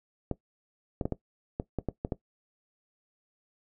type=clicks; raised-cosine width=2 ms; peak=-16 dBFS; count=9; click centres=0.313 / 1.012 / 1.055 / 1.123 / 1.599 / 1.787 / 1.887 / 2.049 / 2.122 s; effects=noise-tail reverb RT60 0.1 s tail -17 dB re dry